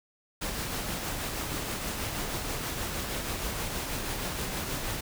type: noise with tremolo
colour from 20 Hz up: pink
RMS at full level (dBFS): -32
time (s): 0.41-5.01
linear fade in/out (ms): 10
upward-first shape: triangle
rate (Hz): 6.3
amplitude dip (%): 35
effects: none